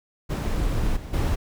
brown noise with level steps, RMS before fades -24 / -34 / -22 dBFS, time 0.29-1.36 s, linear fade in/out 20 ms, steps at 0.96 / 1.13 s, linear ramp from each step 10 ms, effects none

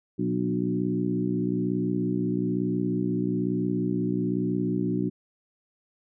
harmonic tone with a mistuned harmonic, 61.1 Hz, B1, 18 cents flat, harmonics 2 / 3 / 4 / 5 / 6, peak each -33 / -28 / -31 / -29 / -32 dBFS, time 0.18-5.1 s, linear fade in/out 20 ms, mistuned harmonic 5, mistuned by -26 cents, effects none

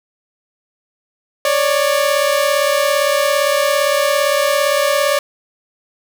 sawtooth tone pair together, 555.4 / 593 Hz, C#5 / D5, +3 / +17 cents, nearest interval minor second, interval 114 cents, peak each -12 dBFS, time 1.45-5.19 s, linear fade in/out 2 ms, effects none

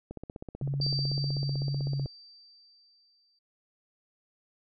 click train, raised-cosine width 2 ms, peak -26 dBFS, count 32, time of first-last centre 0.11-2.06 s, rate 15.9 Hz
sine tone with vibrato, 138.59 Hz, C#3, in tune, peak -28 dBFS, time 0.62-2.06 s, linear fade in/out 2 ms, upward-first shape sine, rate 1.9 Hz, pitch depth 9 cents each way
sine tone with exponential decay, 4657 Hz, D8, 15 cents flat, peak -28 dBFS, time 0.81-3.39 s, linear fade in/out 5 ms, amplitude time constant 560 ms
effects none

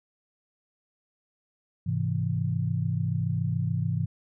sine chord, Ab augmented, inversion none, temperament equal, 103.83 / 130.81 / 164.81 Hz, Ab2 / C3 / E3, 0 / 0 / 0 cents, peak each -29 dBFS, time 1.86-4.06 s, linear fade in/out 10 ms, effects none

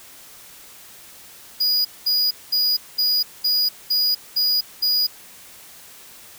square tone bursts, 4906 Hz, D#8, 25 cents flat, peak -17 dBFS, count 8, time 1.6-5.07 s, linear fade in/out 10 ms, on 250 ms, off 210 ms, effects white hiss -44 dBFS RMS until 6.38 s

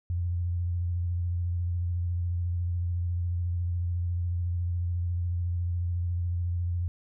sine tone with vibrato, 87.31 Hz, F2, in tune, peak -26 dBFS, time 0.1-6.88 s, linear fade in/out 0 ms, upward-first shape sine, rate 14 Hz, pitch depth 31 cents each way, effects none

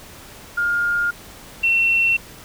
sine tone pair in turn, 1414 / 2710 Hz, F6 / E7, +21 / +47 cents, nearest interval major seventh, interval 1126 cents, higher second, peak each -17 / -14 dBFS, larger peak second, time 0.57-1.11 / 1.63-2.17 s, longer neither, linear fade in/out 10 ms, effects pink hiss -41 dBFS RMS until 2.44 s

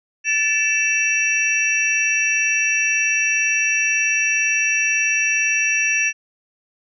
sine tone cluster, 1751 / 2311 / 2669 / 5750 Hz, A6 / D7 / E7 / F8, -9 / -28 / +21 / +50 cents, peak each -23 / -27 / -18 / -24 dBFS, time 0.24-6.13 s, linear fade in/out 50 ms, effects none

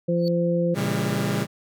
harmonic tone, 172 Hz, F3, 26 cents flat, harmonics 1 / 2 / 3, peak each -22 / -28 / -23 dBFS, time 0.08-0.75 s, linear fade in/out 10 ms
triangle tone with exponential growth, 4466 Hz, C#8, 12 cents sharp, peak -29 dBFS, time 0.17-0.28 s, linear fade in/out 0 ms, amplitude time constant 23 ms
sawtooth chord, A# diminished seventh, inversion none, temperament just, 116.54 / 139.85 / 167.82 / 201.4 Hz, A#2 / C#3 / E3 / G3, 0 / +16 / +31 / +47 cents, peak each -25 / -24 / -25 / -22 dBFS, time 0.74-1.47 s, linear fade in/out 50 ms
effects none

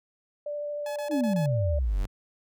sine tone with vibrato, 587.3 Hz, D5, in tune, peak -30 dBFS, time 0.46-1.79 s, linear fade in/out 5 ms, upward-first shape triangle, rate 13 Hz, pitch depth 10 cents each way
sawtooth tone bursts, 853 Hz, G#5, 46 cents sharp, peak -33 dBFS, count 5, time 0.86-1.46 s, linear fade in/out 2 ms, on 100 ms, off 25 ms
sine exponential sweep, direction down, 329.2 to 36.83 Hz, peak -23 dBFS, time 1.09-2.07 s, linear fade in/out 50 ms
sawtooth tone with exponential growth, 97.9 Hz, G2, 2 cents flat, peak -30 dBFS, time 1.68-2.06 s, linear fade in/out 5 ms, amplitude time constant 81 ms
effects none

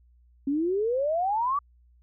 sine exponential sweep, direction up, 269.4 to 1174.7 Hz, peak -23 dBFS, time 0.47-1.59 s, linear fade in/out 5 ms, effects added 60 Hz sine -56 dBFS peak until 2.02 s

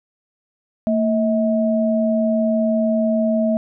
sine tone pair together, 226.3 / 640 Hz, A3 / D#5, +49 / +49 cents, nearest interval octave + tritone, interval 1800 cents, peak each -17 / -19 dBFS, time 0.87-3.57 s, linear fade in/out 0 ms, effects none

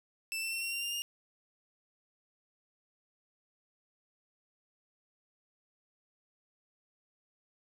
sawtooth tone with pitch steps, 2654 / 2682 / 2710 / 2738 / 2767 / 2796 / 2825 Hz, E7 / E7 / E7 / F7 / F7 / F7 / F7, +11 / +29 / +47 / -35 / -17 / +1 / +19 cents, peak -31 dBFS, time 0.32-1.02 s, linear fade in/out 0 ms, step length 100 ms, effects none

